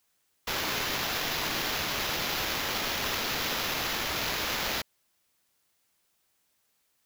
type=noise with sample-and-hold; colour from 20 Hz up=violet; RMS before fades=-31 dBFS; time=0.47-4.82 s; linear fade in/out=5 ms; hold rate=8820 Hz; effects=white hiss -73 dBFS RMS until 7.05 s